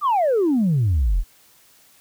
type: exponential sweep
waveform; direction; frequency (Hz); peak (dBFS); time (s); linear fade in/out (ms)
sine; down; 1244.5 to 35.14; -14; 0.01-1.24; 50
effects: tanh soft clip ceiling -13 dBFS + white hiss -54 dBFS RMS until 2 s